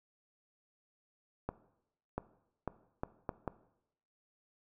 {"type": "accelerating click train", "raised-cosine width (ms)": 1, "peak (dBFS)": -21, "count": 6, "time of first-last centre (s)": [1.49, 3.477], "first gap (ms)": 690, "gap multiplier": 0.72, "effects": ["noise-tail reverb RT60 0.8 s tail -17 dB re dry"]}